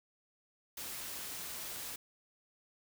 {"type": "noise", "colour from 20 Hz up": "white", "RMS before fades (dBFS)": -43, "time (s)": [0.77, 1.96], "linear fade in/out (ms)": 5, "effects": []}